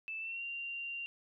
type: tone with pitch glide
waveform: sine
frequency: 2637 to 2771 Hz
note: E7 to F7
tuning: 0 to -14 cents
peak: -38 dBFS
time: 0.08-1.06 s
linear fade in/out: 0 ms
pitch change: +86 cents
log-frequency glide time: 0.19-0.43 s
effects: none